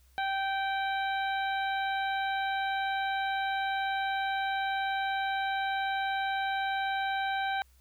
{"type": "harmonic tone", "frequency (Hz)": 779, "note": "G5", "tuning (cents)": -11, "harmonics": [1, 2, 3, 4, 5], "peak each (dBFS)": [-30, -34, -41, -44, -42], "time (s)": [0.18, 7.62], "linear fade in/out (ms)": 0, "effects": ["added 64 Hz sine -59 dBFS peak until 7.8 s", "white hiss -68 dBFS RMS until 7.8 s"]}